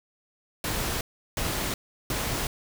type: noise bursts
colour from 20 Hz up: pink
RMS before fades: -29 dBFS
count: 3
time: 0.64-2.47 s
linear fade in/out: 2 ms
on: 370 ms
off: 360 ms
effects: none